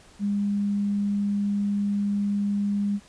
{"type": "tone", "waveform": "sine", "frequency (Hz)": 202.9, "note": "G#3", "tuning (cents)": -40, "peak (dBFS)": -22, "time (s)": [0.19, 3], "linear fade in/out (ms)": 50, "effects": ["pink hiss -53 dBFS RMS until 3.08 s", "resampled to 22050 Hz"]}